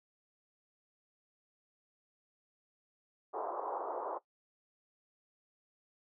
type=band-pass noise; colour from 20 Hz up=white; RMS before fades=-39 dBFS; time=3.33-4.19 s; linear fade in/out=20 ms; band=360 to 1100 Hz; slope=48 dB/octave; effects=noise-tail reverb RT60 0.1 s tail -17 dB re dry